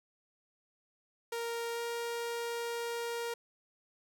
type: tone with pitch glide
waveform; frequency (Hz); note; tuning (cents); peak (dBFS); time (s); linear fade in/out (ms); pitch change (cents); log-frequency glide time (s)
sawtooth; 466.2 to 469.2; A#4 to A#4; 0 to +11; -31; 1.32-3.34; 5; +11; 1.74-1.79
effects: none